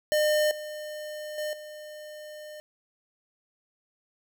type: tone with level steps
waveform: square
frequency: 606 Hz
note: D#5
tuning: 46 cents flat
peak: -22 / -36 / -30 / -41 dBFS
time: 0.12-2.6 s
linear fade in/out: 0 ms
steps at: 0.51 / 1.38 / 1.53 s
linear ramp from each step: 2 ms
effects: none